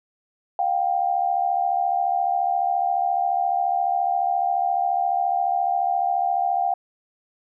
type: tone pair together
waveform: sine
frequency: 709.6 / 784 Hz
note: F5 / G5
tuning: +27 / 0 cents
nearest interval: major second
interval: 173 cents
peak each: -22 dBFS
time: 0.59-6.74 s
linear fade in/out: 2 ms
effects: none